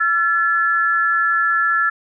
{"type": "tone pair together", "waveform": "sine", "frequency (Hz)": [1352.6, 1721], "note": ["E6", "A6"], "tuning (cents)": [44, -39], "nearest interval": "major third", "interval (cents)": 417, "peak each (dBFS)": -17, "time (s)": [0, 1.9], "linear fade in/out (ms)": 10, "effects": []}